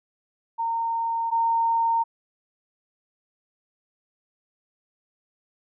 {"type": "tone pair in turn", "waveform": "sine", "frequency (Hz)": [918, 918], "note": ["A#5", "A#5"], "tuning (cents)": [-27, -27], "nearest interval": "unison", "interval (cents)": 0, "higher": "neither", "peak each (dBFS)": [-23, -19], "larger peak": "second", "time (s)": [[0.58, 1.31], [1.31, 2.04]], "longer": "neither", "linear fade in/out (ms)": 20, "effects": []}